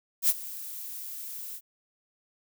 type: noise with ADSR envelope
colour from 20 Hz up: violet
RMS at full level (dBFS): -20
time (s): 0.22-1.61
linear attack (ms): 70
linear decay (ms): 38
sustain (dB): -19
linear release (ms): 56
effects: none